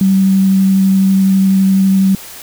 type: tone with vibrato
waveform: sine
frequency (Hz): 192.2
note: G3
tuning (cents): -34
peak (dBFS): -7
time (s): 0.01-2.15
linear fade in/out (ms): 2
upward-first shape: triangle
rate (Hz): 12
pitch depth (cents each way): 11
effects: white hiss -32 dBFS RMS until 2.42 s